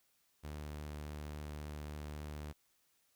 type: tone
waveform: sawtooth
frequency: 74.7 Hz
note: D2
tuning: 30 cents sharp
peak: -39 dBFS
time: 0.43-2.53 s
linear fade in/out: 20 ms
effects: white hiss -75 dBFS RMS until 3.15 s